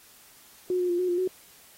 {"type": "tone with pitch steps", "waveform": "sine", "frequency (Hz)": [363.8, 358.6, 348.7, 364.5, 351.3, 370.5], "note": ["F#4", "F4", "F4", "F#4", "F4", "F#4"], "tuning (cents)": [-29, 46, -3, -26, 10, 2], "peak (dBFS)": -23, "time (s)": [0.7, 1.276], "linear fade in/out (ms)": 2, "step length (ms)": 96, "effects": ["white hiss -54 dBFS RMS until 1.77 s", "AAC 48 kbps"]}